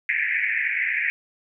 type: band-pass noise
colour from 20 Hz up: white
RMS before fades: -24 dBFS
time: 0.09-1.1 s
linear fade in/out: 0 ms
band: 1700 to 2400 Hz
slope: 96 dB/octave
effects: none